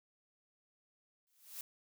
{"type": "noise with exponential growth", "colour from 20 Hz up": "blue", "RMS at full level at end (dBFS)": -42, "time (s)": [1.27, 1.61], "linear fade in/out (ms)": 1, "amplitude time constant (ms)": 73, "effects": []}